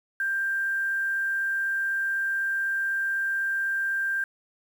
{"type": "tone with quantisation", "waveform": "sine", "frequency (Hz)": 1584, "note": "G6", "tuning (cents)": 18, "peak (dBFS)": -24, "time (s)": [0.2, 4.24], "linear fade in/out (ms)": 2, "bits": 8, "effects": []}